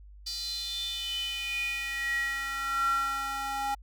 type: tone with high-pass filter sweep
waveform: square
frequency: 273.1 Hz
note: C#4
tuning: 26 cents flat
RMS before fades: -32 dBFS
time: 0.26-3.75 s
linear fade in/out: 10 ms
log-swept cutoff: 4600 to 910 Hz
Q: 8.7
effects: added 50 Hz sine -47 dBFS peak until 3.82 s